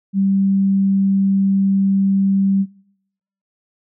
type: tone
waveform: sine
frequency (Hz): 195.1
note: G3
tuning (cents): -8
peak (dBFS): -13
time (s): 0.13-2.66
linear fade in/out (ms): 50
effects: noise-tail reverb RT60 0.8 s tail -23 dB re dry